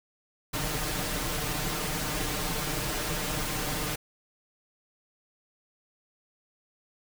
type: noise with comb filter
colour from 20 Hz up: pink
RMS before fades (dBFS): -31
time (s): 0.53-3.96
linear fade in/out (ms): 10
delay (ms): 6.6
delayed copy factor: +0.75
effects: none